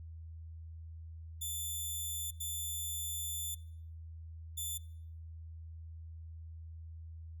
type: tone bursts at uneven times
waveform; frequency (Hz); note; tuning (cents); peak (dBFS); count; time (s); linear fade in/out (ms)
5% pulse; 3520; A7; 0; -29; 3; 1.41-2.31 / 2.4-3.55 / 4.57-4.78; 10
effects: noise-tail reverb RT60 0.7 s tail -23 dB re dry + added 81 Hz sine -45 dBFS peak until 7.4 s